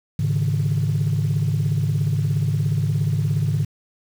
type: chord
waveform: sine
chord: Ab suspended fourth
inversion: none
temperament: equal with one note detuned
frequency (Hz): 104.61 / 138.59 / 155.56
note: Ab2 / Db3 / Eb3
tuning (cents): +13 / 0 / 0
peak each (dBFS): -21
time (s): 0.19-3.65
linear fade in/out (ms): 5
effects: tanh soft clip ceiling -13 dBFS + 7-bit